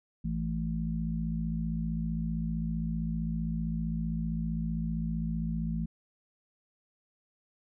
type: harmonic tone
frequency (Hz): 55.4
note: A1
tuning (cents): +13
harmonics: 1 / 3 / 4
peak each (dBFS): -35 / -32 / -35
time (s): 0.24-5.86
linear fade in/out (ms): 10
effects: none